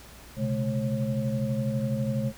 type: tone cluster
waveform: sine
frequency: 124.8 / 136.9 / 213.7 / 542 Hz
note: B2 / C#3 / G#3 / C#5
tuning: +19 / -21 / +50 / -39 cents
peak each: -30 / -31 / -29 / -34 dBFS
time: 0.36-2.33 s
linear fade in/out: 50 ms
effects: added 60 Hz sine -52 dBFS peak until 2.37 s + pink hiss -49 dBFS RMS until 2.37 s